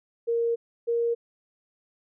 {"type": "tone pair in turn", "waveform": "sine", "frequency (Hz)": [465.8, 468.1], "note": ["A#4", "A#4"], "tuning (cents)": [-1, 7], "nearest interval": "unison", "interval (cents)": 8, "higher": "second", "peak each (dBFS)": -22, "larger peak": "neither", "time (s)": [[0.27, 0.56], [0.87, 1.15]], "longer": "first", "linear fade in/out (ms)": 20, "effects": []}